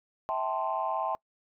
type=chord; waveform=sine; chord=A minor seventh; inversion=second; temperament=equal with one note detuned; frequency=651.3 / 784 / 880 / 1046.5 Hz; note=E5 / G5 / A5 / C6; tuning=-21 / 0 / 0 / 0 cents; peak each=-33 dBFS; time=0.29-1.15 s; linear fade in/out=0 ms; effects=noise-tail reverb RT60 0.1 s tail -24 dB re dry + tanh soft clip ceiling -19 dBFS